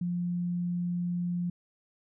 sine tone, 175.6 Hz, F3, 10 cents sharp, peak -28 dBFS, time 0.01-1.5 s, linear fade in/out 5 ms, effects none

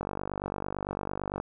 click train, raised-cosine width 1 ms, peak -18 dBFS, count 69, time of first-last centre 0.01-1.401 s, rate 48.9 Hz, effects none

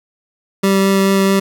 25% pulse tone with vibrato, 194.6 Hz, G3, 12 cents flat, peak -7 dBFS, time 0.63-1.4 s, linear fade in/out 10 ms, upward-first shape triangle, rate 4.6 Hz, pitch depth 8 cents each way, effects 8-bit

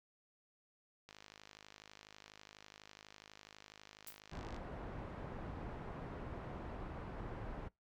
click train, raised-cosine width 0.2 ms, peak -36 dBFS, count 182, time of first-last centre 1.09-4.564 s, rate 52.1 Hz
violet noise with exponential decay, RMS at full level -43 dBFS, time 4.07-4.2 s, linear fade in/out 1 ms, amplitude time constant 28 ms
pink low-pass noise, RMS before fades -46 dBFS, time 4.31-7.69 s, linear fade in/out 20 ms, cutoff 1200 Hz, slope 12 dB/octave
effects noise-tail reverb RT60 0.2 s tail -24 dB re dry + MP3 96 kbps

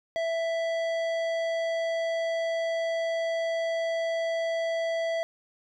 sine tone with tanh clipping, 661 Hz, E5, 5 cents sharp, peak -28 dBFS, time 0.16-5.23 s, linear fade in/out 0 ms, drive 14 dB, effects none

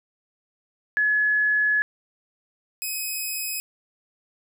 sine / 5% pulse tone pair in turn, 1700 / 2535 Hz, G#6 / D#7, +40 / +32 cents, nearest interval perfect fifth, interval 692 cents, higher second, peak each -18 dBFS, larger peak neither, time 0.97-1.82 / 2.82-3.6 s, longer first, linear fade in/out 0 ms, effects none

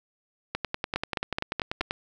two click trains, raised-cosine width 0.3 ms, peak -11 / -12 dBFS, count 5 / 15, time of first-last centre 0.96-1.809 / 0.55-1.909 s, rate 4.71 / 10.3 Hz, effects none

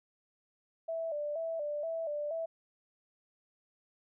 sine tone with vibrato, 622.3 Hz, D#5, in tune, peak -33 dBFS, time 0.88-2.46 s, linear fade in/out 10 ms, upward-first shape square, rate 2.1 Hz, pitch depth 92 cents each way, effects none

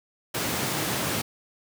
pink high-pass noise, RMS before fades -28 dBFS, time 0.34-1.22 s, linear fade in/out 10 ms, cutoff 100 Hz, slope 24 dB/octave, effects none

